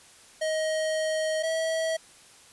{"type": "tone pair in turn", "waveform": "square", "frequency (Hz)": [629, 646.3], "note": ["D#5", "E5"], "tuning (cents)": [19, -34], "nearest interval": "unison", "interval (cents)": 47, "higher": "second", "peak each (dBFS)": -26, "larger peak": "neither", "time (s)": [[0.41, 1.43], [1.43, 1.97]], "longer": "first", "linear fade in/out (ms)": 10, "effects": ["white hiss -53 dBFS RMS until 2.52 s", "resampled to 24000 Hz"]}